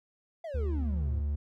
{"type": "exponential sweep", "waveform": "triangle", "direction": "down", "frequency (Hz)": [693, 92.7], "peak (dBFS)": -34, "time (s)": [0.44, 1.21], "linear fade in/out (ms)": 5}
{"type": "tone with pitch glide", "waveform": "triangle", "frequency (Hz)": [73.42, 72.79], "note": ["D2", "D2"], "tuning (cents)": [0, -15], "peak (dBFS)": -26, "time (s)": [0.54, 1.36], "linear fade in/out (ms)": 10, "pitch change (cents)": -15, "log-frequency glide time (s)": [0.68, 1.18]}
{"effects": []}